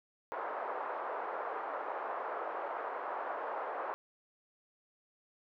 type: band-pass noise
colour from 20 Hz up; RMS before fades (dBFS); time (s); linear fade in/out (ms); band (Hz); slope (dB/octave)
white; -39; 0.32-3.94; 0; 460 to 1200; 24
effects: none